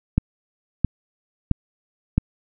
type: click train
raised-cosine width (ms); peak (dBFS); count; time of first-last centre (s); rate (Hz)
5; -4; 4; 0.18-2.18; 1.5
effects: none